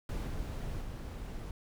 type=noise with level steps; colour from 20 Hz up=brown; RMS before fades=-36 / -38 / -41 dBFS; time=0.09-1.51 s; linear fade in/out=2 ms; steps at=0.27 / 0.81 s; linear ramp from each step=10 ms; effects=none